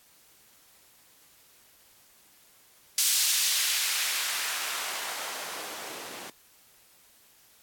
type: noise with band-pass filter sweep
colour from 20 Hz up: blue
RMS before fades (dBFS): -30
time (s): 2.98-6.3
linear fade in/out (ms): 2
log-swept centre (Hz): 4900 to 310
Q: 0.78
effects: white hiss -59 dBFS RMS until 7.62 s + AAC 64 kbps